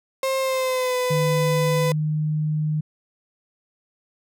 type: tone with pitch glide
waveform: 35% pulse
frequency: 531 to 501.2 Hz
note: C5 to B4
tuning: +25 to +25 cents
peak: -19 dBFS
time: 0.23-1.92 s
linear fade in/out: 2 ms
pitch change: -100 cents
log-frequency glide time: 0.4-0.96 s
type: tone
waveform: sine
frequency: 153.3 Hz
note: D#3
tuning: 25 cents flat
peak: -20 dBFS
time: 1.1-2.81 s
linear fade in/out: 10 ms
effects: none